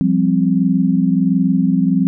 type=chord; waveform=sine; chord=F suspended second; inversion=none; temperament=equal; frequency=174.61 / 196 / 261.6 Hz; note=F3 / G3 / C4; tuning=0 / 0 / 0 cents; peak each=-16 dBFS; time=0.01-2.07 s; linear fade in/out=0 ms; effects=none